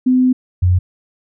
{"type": "tone pair in turn", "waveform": "sine", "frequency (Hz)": [254.6, 90.41], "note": ["C4", "F#2"], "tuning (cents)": [-47, -40], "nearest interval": "octave + tritone", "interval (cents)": 1793, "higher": "first", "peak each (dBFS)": -9, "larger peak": "neither", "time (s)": [[0.06, 0.33], [0.62, 0.79]], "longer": "first", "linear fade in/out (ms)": 10, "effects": []}